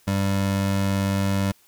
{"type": "tone pair together", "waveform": "square", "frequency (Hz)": [98, 196], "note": ["G2", "G3"], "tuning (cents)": [0, 0], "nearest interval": "octave", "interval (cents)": 1200, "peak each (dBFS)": -24, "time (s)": [0.07, 1.52], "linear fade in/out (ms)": 10, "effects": ["white hiss -58 dBFS RMS until 1.67 s"]}